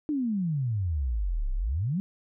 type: exponential two-way sweep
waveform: sine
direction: down then up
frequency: 311.1 to 30.87 to 203.9 Hz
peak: -25 dBFS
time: 0.09-2 s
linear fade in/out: 0 ms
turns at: 1.52 s
effects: none